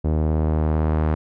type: tone with low-pass filter sweep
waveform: sawtooth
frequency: 77.78 Hz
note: D#2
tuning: in tune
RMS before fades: -20 dBFS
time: 0.04-1.15 s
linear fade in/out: 10 ms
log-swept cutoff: 540 to 1300 Hz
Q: 0.87
effects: none